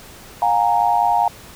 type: tone cluster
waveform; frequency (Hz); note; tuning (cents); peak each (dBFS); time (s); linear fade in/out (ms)
sine; 713 / 818 / 928; F5 / G#5 / A#5; +36 / -26 / -8; -18; 0.42-1.28; 2
effects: pink hiss -41 dBFS RMS until 1.55 s